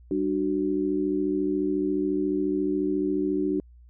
sine tone cluster, 194.7 / 298.8 / 373 Hz, G3 / D4 / F#4, -12 / +30 / +14 cents, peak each -33 / -25 / -27 dBFS, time 0.11-3.6 s, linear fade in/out 2 ms, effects added 60 Hz sine -48 dBFS peak until 3.89 s

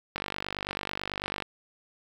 click train, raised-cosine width 0.3 ms, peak -15 dBFS, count 63, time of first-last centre 0.16-1.423 s, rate 49.1 Hz, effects 7-bit

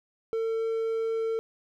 triangle tone, 450.4 Hz, A4, 40 cents sharp, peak -24 dBFS, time 0.33-1.39 s, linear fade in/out 0 ms, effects none

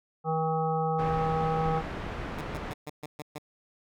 harmonic tone, 159.9 Hz, D#3, 48 cents sharp, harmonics 1 / 3 / 5 / 7 / 8, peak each -30 / -31 / -29 / -39 / -37 dBFS, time 0.24-1.83 s, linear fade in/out 50 ms
pink low-pass noise, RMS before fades -36 dBFS, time 0.98-2.74 s, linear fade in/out 20 ms, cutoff 2000 Hz, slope 12 dB/octave
10% pulse tone bursts, 149.6 Hz, D3, 32 cents sharp, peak -28 dBFS, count 7, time 2.38-3.384 s, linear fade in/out 5 ms, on 32 ms, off 130 ms
effects none

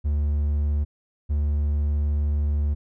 triangle tone pair in turn, 73.42 / 73.42 Hz, D2 / D2, 0 / 0 cents, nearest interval unison, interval 0 cents, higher neither, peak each -18 dBFS, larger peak neither, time 0.04-0.85 / 1.29-2.75 s, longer second, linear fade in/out 20 ms, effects none

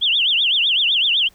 sine tone with vibrato, 3136 Hz, G7, in tune, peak -14 dBFS, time 0.01-1.29 s, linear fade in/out 20 ms, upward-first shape triangle, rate 7.9 Hz, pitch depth 290 cents each way, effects pink hiss -54 dBFS RMS until 1.34 s

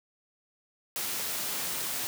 white high-pass noise, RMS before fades -33 dBFS, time 0.96-2.07 s, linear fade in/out 0 ms, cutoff 100 Hz, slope 12 dB/octave, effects none

